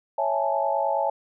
sine chord, A major seventh, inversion first, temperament equal, 554.4 / 659.3 / 830.6 / 880 Hz, C#5 / E5 / G#5 / A5, 0 / 0 / 0 / 0 cents, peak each -27 dBFS, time 0.18-1.1 s, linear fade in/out 5 ms, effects none

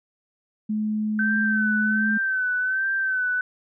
sine tone, 214 Hz, A3, 48 cents flat, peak -22 dBFS, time 0.69-2.18 s, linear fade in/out 10 ms
sine tone with vibrato, 1532 Hz, G6, 40 cents flat, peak -21 dBFS, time 1.19-3.41 s, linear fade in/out 2 ms, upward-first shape sine, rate 1.3 Hz, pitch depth 49 cents each way
effects none

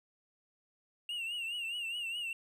triangle tone with vibrato, 2794 Hz, F7, in tune, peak -34 dBFS, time 1.09-2.33 s, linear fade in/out 2 ms, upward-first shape triangle, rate 4.8 Hz, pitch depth 99 cents each way, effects none

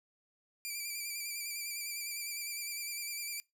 10% pulse tone with vibrato, 2349 Hz, D7, in tune, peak -29 dBFS, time 0.65-3.4 s, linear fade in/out 0 ms, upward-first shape square, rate 9.9 Hz, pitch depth 32 cents each way, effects noise-tail reverb RT60 0.2 s tail -22 dB re dry

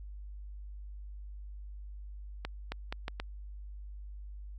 accelerating click train, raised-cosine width 0.3 ms, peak -20 dBFS, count 5, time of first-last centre 2.45-3.2 s, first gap 270 ms, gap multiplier 0.76, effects added 50 Hz sine -42 dBFS peak until 4.58 s

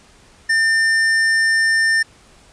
sine tone with tanh clipping, 1800 Hz, A6, 39 cents sharp, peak -15 dBFS, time 0.49-2.03 s, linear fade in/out 10 ms, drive 16 dB, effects pink hiss -49 dBFS RMS until 2.52 s + resampled to 22050 Hz

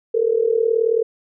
sine tone with amplitude modulation, 454.3 Hz, A#4, 45 cents flat, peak -11 dBFS, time 0.14-1.03 s, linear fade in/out 10 ms, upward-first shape sine, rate 38.8 Hz, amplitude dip 85%, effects none

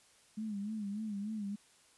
sine tone with vibrato, 209.1 Hz, G#3, 12 cents sharp, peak -36 dBFS, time 0.37-1.56 s, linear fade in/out 10 ms, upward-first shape sine, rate 3.4 Hz, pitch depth 92 cents each way, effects white hiss -65 dBFS RMS until 1.97 s + resampled to 24000 Hz

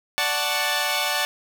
10% pulse chord, D major seventh, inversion none, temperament equal, 587.3 / 740 / 880 / 1108.7 Hz, D5 / F#5 / A5 / C#6, 0 / 0 / 0 / 0 cents, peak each -19 / -18 / -18 / -22 dBFS, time 0.18-1.25 s, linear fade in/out 0 ms, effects none

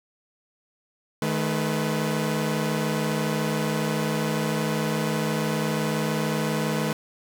sawtooth tone cluster, 154.8 / 215 / 497.1 Hz, D#3 / A3 / B4, -9 / -40 / +11 cents, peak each -23 / -23 / -27 dBFS, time 1.22-6.93 s, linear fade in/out 2 ms, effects none

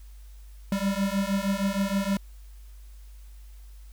square beating tone pair, 193.9 / 200.3 Hz, G3 / G3, -19 / +38 cents, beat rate 6.4 Hz, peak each -28 dBFS, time 0.72-2.17 s, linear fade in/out 2 ms, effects added 50 Hz sine -43 dBFS peak until 3.92 s + white hiss -61 dBFS RMS until 3.92 s

